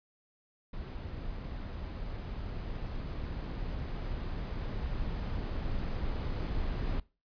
brown noise with level ramp, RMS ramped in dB -40 to -33 dBFS, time 0.73-7 s, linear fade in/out 5 ms, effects noise-tail reverb RT60 0.3 s tail -21 dB re dry + resampled to 11025 Hz

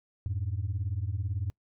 sine beating tone pair, 88.3 / 106.3 Hz, F2 / G#2, +20 / +41 cents, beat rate 18 Hz, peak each -31 dBFS, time 0.26-1.5 s, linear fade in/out 0 ms, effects noise-tail reverb RT60 0.1 s tail -25 dB re dry + tanh soft clip ceiling -24 dBFS

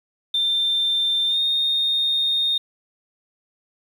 sine tone with pitch glide, 3580 to 3679 Hz, A7 to A#7, +29 to -24 cents, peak -17 dBFS, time 0.34-2.58 s, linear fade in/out 5 ms, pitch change +47 cents, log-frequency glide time 1.26-1.39 s, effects tanh soft clip ceiling -13 dBFS + 8-bit

